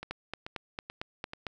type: two click trains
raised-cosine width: 0.3 ms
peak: -19 / -23 dBFS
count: 7 / 4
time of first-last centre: 0.11-1.467 / 0.03-1.334 s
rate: 4.42 / 2.3 Hz
effects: none